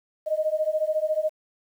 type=beating tone pair; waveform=sine; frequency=614 / 628 Hz; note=D#5 / D#5; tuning=-23 / +16 cents; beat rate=14 Hz; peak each=-25 dBFS; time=0.26-1.3 s; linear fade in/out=20 ms; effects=9-bit